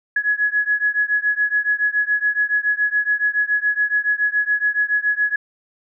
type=beating tone pair; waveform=sine; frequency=1681 / 1688.1 Hz; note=G#6 / G#6; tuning=+20 / +28 cents; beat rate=7.1 Hz; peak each=-19 / -20 dBFS; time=0.16-5.36 s; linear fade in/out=5 ms; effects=none